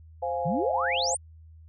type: chord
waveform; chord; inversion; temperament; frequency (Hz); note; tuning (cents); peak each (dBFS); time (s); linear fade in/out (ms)
sine; F minor; second; equal; 523.3 / 698.5 / 830.6; C5 / F5 / Ab5; 0 / 0 / 0; -30 / -31 / -32; 0.22-1.15; 10
type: exponential sweep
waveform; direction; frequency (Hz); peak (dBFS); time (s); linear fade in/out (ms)
sine; up; 138.59 to 9600; -26; 0.45-1.17; 10
effects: added 80 Hz sine -47 dBFS peak until 1.68 s